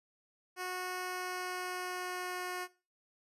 10% pulse tone with pitch glide, 365.6 to 362.2 Hz, F#4 to F#4, -21 to -37 cents, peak -29 dBFS, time 0.56-2.68 s, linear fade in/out 50 ms, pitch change -16 cents, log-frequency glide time 0.99-2.44 s, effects noise-tail reverb RT60 0.3 s tail -17 dB re dry + resampled to 32000 Hz

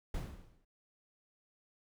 brown noise with exponential decay, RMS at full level -34 dBFS, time 0.14-0.65 s, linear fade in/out 5 ms, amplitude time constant 110 ms, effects none

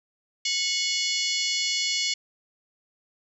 harmonic tone with a mistuned harmonic, 731 Hz, F#5, 21 cents flat, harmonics 3 / 4 / 5 / 6 / 7 / 8 / 9 / 10, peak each -31 / -31 / -33 / -29 / -32 / -35 / -36 / -36 dBFS, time 0.45-2.14 s, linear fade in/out 5 ms, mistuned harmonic 5, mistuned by -110 cents, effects none

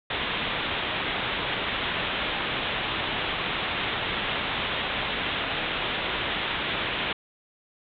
white low-pass noise, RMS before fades -29 dBFS, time 0.1-7.13 s, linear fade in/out 5 ms, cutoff 3700 Hz, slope 96 dB/octave, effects none

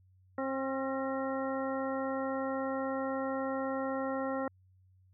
harmonic tone with a mistuned harmonic, 266.8 Hz, C4, 34 cents sharp, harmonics 1 / 2 / 3 / 4 / 5 / 7, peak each -36 / -35 / -41 / -43 / -42 / -46 dBFS, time 0.38-4.48 s, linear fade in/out 2 ms, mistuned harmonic 5, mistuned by +31 cents, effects added 93 Hz sine -61 dBFS peak until 5.13 s

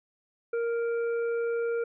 sine tone with hard clipping, 466.2 Hz, A#4, in tune, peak -28 dBFS, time 0.53-1.84 s, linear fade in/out 5 ms, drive 7 dB, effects resampled to 8000 Hz

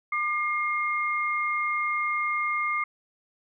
sine tone pair together, 1200 / 2130 Hz, D6 / C7, +37 / +30 cents, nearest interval minor seventh, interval 993 cents, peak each -27 dBFS, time 0.12-2.84 s, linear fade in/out 5 ms, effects none

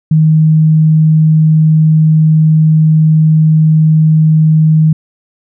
sine tone, 156.9 Hz, D#3, 15 cents sharp, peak -4 dBFS, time 0.11-4.93 s, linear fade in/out 5 ms, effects none

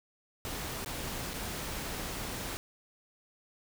pink noise with dropouts, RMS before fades -38 dBFS, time 0.45-2.57 s, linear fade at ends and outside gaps 0 ms, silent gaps 0.847-0.86 / 1.334-1.339 s, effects none

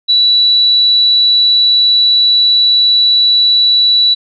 sine tone, 3941 Hz, B7, 4 cents flat, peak -6 dBFS, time 0.08-4.15 s, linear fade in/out 20 ms, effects none

